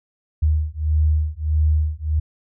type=beating tone pair; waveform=sine; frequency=76.2 / 77.8 Hz; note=D#2 / D#2; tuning=-36 / 0 cents; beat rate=1.6 Hz; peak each=-19 dBFS; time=0.42-2.2 s; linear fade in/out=10 ms; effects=none